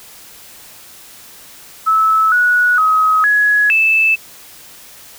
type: tone with pitch steps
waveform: sine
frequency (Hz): 1303 / 1465 / 1269 / 1680 / 2631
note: E6 / F#6 / D#6 / G#6 / E7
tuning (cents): -20 / -18 / +34 / +19 / -4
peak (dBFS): -9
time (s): 1.86-4.16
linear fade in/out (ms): 20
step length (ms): 460
effects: white hiss -39 dBFS RMS until 5.18 s